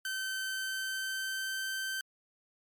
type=tone with pitch glide; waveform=sawtooth; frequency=1540 to 1549.8 Hz; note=G6 to G6; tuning=-31 to -20 cents; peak=-30 dBFS; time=0.05-2.01 s; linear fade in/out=2 ms; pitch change=+11 cents; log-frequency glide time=0.4-1.68 s; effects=MP3 96 kbps